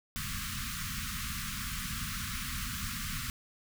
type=band-stop noise; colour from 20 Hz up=pink; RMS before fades=-37 dBFS; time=0.16-3.3 s; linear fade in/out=0 ms; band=250 to 1100 Hz; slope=96 dB/octave; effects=none